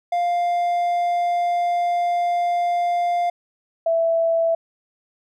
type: tone pair in turn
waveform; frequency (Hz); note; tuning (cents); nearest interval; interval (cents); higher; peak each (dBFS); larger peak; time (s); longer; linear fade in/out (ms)
triangle / sine; 700 / 661.9; F5 / E5; +4 / +7; minor second; 97; first; -16; neither; 0.12-3.3 / 3.86-4.55; first; 5
effects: none